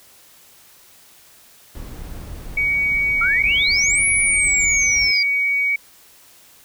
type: noise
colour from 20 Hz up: brown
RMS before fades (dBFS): -33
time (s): 1.75-5.11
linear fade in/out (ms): 2
type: tone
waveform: sine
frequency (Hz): 2252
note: C#7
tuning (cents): +27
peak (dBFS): -16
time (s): 2.57-5.76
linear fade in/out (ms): 5
type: exponential two-way sweep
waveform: sine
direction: up then down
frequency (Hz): 1316 to 10730 to 4730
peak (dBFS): -18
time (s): 3.21-5.23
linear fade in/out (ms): 5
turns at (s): 4.07
effects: white hiss -49 dBFS RMS until 6.64 s